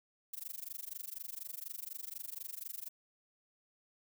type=noise with amplitude modulation; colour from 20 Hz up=violet; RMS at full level=-41 dBFS; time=0.33-2.89 s; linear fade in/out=5 ms; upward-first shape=sine; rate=24.1 Hz; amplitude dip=100%; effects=none